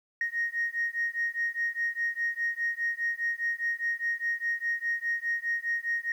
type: beating tone pair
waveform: sine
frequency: 1864.7 / 1869.6 Hz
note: A#6 / A#6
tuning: 0 / +5 cents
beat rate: 4.9 Hz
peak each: -30 dBFS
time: 0.21-6.12 s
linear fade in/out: 2 ms
effects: tanh soft clip ceiling -21 dBFS + 10-bit